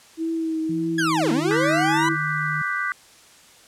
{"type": "tone with vibrato", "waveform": "sine", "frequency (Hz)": 323, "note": "E4", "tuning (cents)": -35, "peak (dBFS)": -22, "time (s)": [0.17, 2.17], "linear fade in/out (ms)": 50, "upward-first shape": "triangle", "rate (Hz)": 1.7, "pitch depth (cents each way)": 32}
{"type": "tone with pitch glide", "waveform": "sine", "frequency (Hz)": [168.2, 152.47], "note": ["E3", "D#3"], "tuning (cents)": [35, -35], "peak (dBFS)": -28, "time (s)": [0.69, 2.62], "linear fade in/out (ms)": 5, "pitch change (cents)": -170, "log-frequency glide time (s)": [0.92, 1.5]}
{"type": "linear two-way sweep", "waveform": "40% pulse", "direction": "down then up", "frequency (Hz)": [1700, 218.6, 1014], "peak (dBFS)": -20, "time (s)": [0.98, 2.09], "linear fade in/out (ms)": 5, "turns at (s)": 1.32}
{"type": "chord", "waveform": "sine", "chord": "G major seventh", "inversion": "second", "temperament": "equal", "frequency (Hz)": [1174.7, 1480, 1568, 1975.5], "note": ["D6", "F#6", "G6", "B6"], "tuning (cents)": [0, 0, 0, 0], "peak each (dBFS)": -28, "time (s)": [1.51, 2.92], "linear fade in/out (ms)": 0}
{"effects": ["white hiss -50 dBFS RMS until 3.67 s", "low-pass 9000 Hz 12 dB/octave"]}